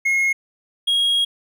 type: tone pair in turn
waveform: triangle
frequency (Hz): 2159 / 3284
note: C#7 / G#7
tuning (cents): -46 / -20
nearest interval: perfect fifth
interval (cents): 726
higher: second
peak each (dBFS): -14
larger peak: neither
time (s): 0.05-0.33 / 0.87-1.25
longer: second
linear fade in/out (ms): 10
effects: none